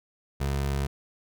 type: tone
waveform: 25% pulse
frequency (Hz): 69.3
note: C#2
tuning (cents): 0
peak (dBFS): -22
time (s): 0.4-0.87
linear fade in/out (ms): 10
effects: none